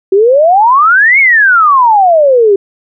sine exponential two-way sweep, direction up then down, 371.8 to 2244 to 384 Hz, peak -3 dBFS, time 0.12-2.56 s, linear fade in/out 5 ms, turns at 1.19 s, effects none

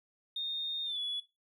triangle tone with pitch glide, 3671 to 3405 Hz, A#7 to G#7, -27 to +42 cents, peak -30 dBFS, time 0.36-1.2 s, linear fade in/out 5 ms, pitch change -131 cents, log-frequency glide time 0.85-0.99 s, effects noise-tail reverb RT60 0.2 s tail -17 dB re dry + tanh soft clip ceiling -32 dBFS

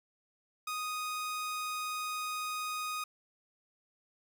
sawtooth tone, 1244.5 Hz, D#6, in tune, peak -31 dBFS, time 0.67-3.04 s, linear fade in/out 5 ms, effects none

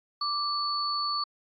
sine tone pair together, 1174.7 / 4454 Hz, D6 / C#8, 0 / +7 cents, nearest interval octave + major seventh, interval 2307 cents, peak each -29 / -30 dBFS, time 0.21-1.24 s, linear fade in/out 5 ms, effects AAC 64 kbps

